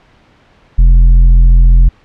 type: tone with tanh clipping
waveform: sine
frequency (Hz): 42.74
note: F1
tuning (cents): -37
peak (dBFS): -3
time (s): 0.78-1.89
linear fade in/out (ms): 10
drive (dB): 6
effects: pink hiss -47 dBFS RMS until 2.04 s + low-pass 3000 Hz 12 dB/octave